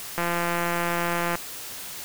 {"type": "click train", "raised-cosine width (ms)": 0.5, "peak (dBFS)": -11, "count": 203, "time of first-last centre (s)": [0.18, 1.354], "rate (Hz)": 172, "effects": ["white hiss -37 dBFS RMS until 2.04 s"]}